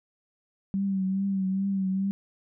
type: tone with vibrato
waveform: sine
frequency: 193 Hz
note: G3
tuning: 27 cents flat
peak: -24 dBFS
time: 0.74-2.11 s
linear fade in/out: 0 ms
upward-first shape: triangle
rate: 2.4 Hz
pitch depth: 49 cents each way
effects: none